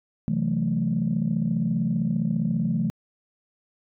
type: chord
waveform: sine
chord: F# half-diminished seventh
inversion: second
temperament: equal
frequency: 130.81 / 164.81 / 185 / 220 Hz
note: C3 / E3 / F#3 / A3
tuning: 0 / 0 / 0 / 0 cents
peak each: -30 / -25 / -28 / -25 dBFS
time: 0.28-2.9 s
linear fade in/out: 0 ms
effects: tanh soft clip ceiling -14 dBFS